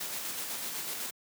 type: noise with tremolo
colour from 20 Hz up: white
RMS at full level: -36 dBFS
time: 0-1.11 s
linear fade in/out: 10 ms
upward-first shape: square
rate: 8 Hz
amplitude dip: 25%
effects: high-pass 150 Hz 12 dB/octave